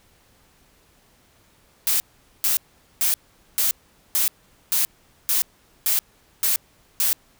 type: noise bursts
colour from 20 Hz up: blue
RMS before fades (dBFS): -20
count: 10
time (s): 1.87-7.13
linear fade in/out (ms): 0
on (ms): 130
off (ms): 440
effects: pink hiss -58 dBFS RMS until 7.39 s